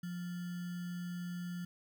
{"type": "tone with sample-and-hold", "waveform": "sine", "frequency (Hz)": 176.4, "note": "F3", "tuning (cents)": 18, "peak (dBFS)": -38, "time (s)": [0.03, 1.65], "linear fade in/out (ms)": 5, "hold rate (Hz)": 1575, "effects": []}